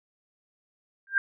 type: tone with exponential growth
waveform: sine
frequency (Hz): 1591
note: G6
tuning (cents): +25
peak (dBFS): -15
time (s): 1.07-1.18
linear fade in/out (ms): 1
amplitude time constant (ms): 22
effects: none